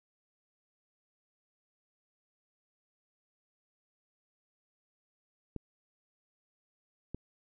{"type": "clicks", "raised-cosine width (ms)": 3, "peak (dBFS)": -25, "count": 2, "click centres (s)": [5.563, 7.146], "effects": []}